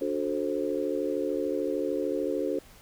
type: chord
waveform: sine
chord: D dominant seventh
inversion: none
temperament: just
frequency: 293.7 / 367.1 / 440.5 / 528.6 Hz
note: D4 / F#4 / A4 / C5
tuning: 0 / -14 / +2 / +18 cents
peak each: -32 dBFS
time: 0.01-2.59 s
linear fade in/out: 5 ms
effects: pink hiss -54 dBFS RMS until 2.81 s